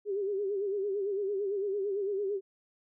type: tone with vibrato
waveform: sine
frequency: 399.1 Hz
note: G4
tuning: 31 cents sharp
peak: -29 dBFS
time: 0.05-2.41 s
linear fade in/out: 50 ms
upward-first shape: sine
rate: 8.9 Hz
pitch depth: 81 cents each way
effects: none